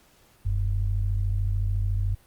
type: tone pair together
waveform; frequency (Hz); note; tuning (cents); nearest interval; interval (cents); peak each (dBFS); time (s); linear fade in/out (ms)
sine; 43.12 / 96.9; F1 / G2; -21 / -20; octave + major second; 1401; -25; 0.45-2.15; 10
effects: pink hiss -59 dBFS RMS until 2.26 s + Opus 48 kbps